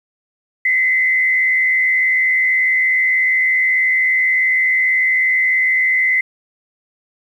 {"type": "tone with frequency modulation", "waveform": "sine", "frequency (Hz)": 2043, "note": "C7", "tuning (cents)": -42, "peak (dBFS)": -12, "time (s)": [0.65, 6.21], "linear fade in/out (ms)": 5, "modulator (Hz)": 78.3, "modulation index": 0.78, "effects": ["8-bit"]}